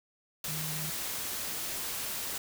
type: tone in noise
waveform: sine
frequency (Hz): 155.56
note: D#3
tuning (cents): 0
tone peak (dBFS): -38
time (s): 0.48-0.9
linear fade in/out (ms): 2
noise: white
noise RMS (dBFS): -36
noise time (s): 0.44-2.38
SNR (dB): -5
effects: none